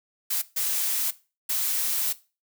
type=noise bursts at uneven times; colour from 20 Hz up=blue; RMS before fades=-26 dBFS; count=3; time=0.3-0.42 / 0.56-1.11 / 1.49-2.13 s; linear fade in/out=10 ms; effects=noise-tail reverb RT60 0.3 s tail -17 dB re dry